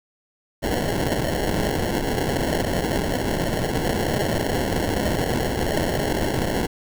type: noise with sample-and-hold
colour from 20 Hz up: white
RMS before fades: -23 dBFS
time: 0.62-6.67 s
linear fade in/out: 20 ms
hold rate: 1225 Hz
effects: none